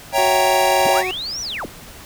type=chord; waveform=square; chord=C# diminished seventh; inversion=none; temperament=equal; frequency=554.4 / 659.3 / 784 / 932.3 Hz; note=C#5 / E5 / G5 / Bb5; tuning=0 / 0 / 0 / 0 cents; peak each=-20 / -23 / -19 / -21 dBFS; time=0.12-1.04 s; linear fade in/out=50 ms
type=tone; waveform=25% pulse; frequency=370 Hz; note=F#4; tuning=in tune; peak=-19 dBFS; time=0.18-1.11 s; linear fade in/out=0 ms
type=linear two-way sweep; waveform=sine; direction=up then down; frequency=61.5 to 5970 to 86.9 Hz; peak=-24 dBFS; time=0.85-1.66 s; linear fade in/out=5 ms; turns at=1.41 s
effects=pink hiss -39 dBFS RMS until 2.05 s